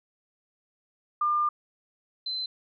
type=tone pair in turn; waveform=sine; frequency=1200 / 4064 Hz; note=D6 / B7; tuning=+37 / +49 cents; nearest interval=octave + major sixth; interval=2112 cents; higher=second; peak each=-22 / -29 dBFS; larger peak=first; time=1.21-1.49 / 2.26-2.46 s; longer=first; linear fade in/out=5 ms; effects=none